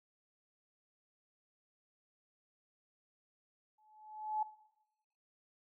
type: tone with exponential growth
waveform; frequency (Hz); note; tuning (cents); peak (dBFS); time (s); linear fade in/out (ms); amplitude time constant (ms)
sine; 858; A5; -44; -30; 3.78-4.43; 5; 140
effects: noise-tail reverb RT60 0.9 s tail -18 dB re dry